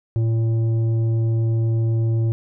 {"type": "tone with tanh clipping", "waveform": "sine", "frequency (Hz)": 113.5, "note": "A#2", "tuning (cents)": -46, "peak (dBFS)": -18, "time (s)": [0.16, 2.32], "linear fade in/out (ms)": 0, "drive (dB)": 8, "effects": []}